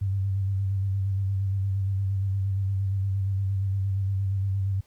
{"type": "tone with vibrato", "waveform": "sine", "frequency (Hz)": 97.3, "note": "G2", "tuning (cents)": -12, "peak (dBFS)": -23, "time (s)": [0.01, 4.81], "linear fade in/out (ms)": 10, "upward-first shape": "square", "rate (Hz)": 8.6, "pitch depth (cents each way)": 28, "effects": ["pink hiss -64 dBFS RMS until 4.86 s"]}